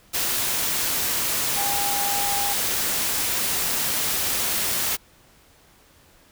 sine tone in noise, 807 Hz, G#5, 50 cents flat, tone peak -27 dBFS, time 1.56-2.54 s, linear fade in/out 20 ms, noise white, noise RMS -24 dBFS, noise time 0.13-4.97 s, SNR -6 dB, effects pink hiss -55 dBFS RMS until 6.31 s

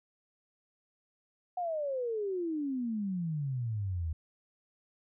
sine exponential sweep, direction down, 735 to 77.2 Hz, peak -31 dBFS, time 1.57-4.13 s, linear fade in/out 5 ms, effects none

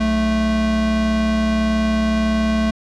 square tone pair together, 61.8 / 219.4 Hz, B1 / A3, +2 / -5 cents, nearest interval octave + minor seventh, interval 2193 cents, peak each -24 / -17 dBFS, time 0-2.71 s, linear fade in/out 10 ms, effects low-pass 5000 Hz 12 dB/octave

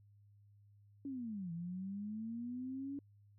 sine linear two-way sweep, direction down then up, 283.9 to 164.81 to 283.9 Hz, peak -40 dBFS, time 1.05-2.99 s, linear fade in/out 2 ms, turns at 1.52 s, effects added 102 Hz sine -62 dBFS peak until 3.38 s

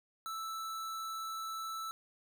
square tone, 1318.5 Hz, E6, in tune, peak -39 dBFS, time 0.26-1.91 s, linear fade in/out 0 ms, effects none

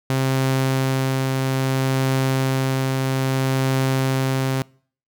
sawtooth tone with tremolo, 132.7 Hz, C3, 25 cents sharp, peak -13 dBFS, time 0.1-4.62 s, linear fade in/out 0 ms, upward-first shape triangle, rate 0.61 Hz, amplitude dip 25%, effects noise-tail reverb RT60 0.5 s tail -25 dB re dry

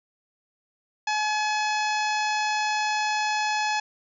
harmonic tone, 850 Hz, G#5, 40 cents sharp, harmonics 1 / 2 / 3 / 4 / 5 / 6 / 7 / 8, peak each -25 / -30 / -31 / -38 / -37 / -36 / -40 / -42 dBFS, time 1.07-3.8 s, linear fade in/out 5 ms, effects none

